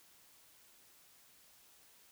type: silence
effects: white hiss -64 dBFS RMS until 2.11 s